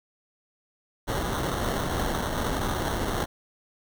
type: noise with sample-and-hold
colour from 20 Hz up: pink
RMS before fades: -28 dBFS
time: 1.07-3.26 s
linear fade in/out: 20 ms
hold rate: 2450 Hz
effects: none